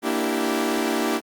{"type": "chord", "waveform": "sawtooth", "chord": "E half-diminished seventh", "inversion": "second", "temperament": "equal with one note detuned", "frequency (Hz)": [233.1, 293.7, 329.6, 387.9], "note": ["Bb3", "D4", "E4", "G4"], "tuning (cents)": [0, 0, 0, -18], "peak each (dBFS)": [-23, -23, -23, -23], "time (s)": [0.02, 1.21], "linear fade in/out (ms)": 50, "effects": ["Opus 32 kbps"]}